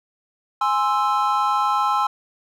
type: chord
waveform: triangle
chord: Ab augmented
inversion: none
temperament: equal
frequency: 830.6 / 1046.5 / 1318.5 Hz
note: Ab5 / C6 / E6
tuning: 0 / 0 / 0 cents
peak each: -20 dBFS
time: 0.61-2.07 s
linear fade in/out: 5 ms
effects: none